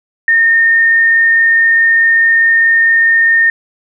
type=tone with frequency modulation; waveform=sine; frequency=1828 Hz; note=A#6; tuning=34 cents flat; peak=-6 dBFS; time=0.28-3.5 s; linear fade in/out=2 ms; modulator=24.7 Hz; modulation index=0.31; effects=none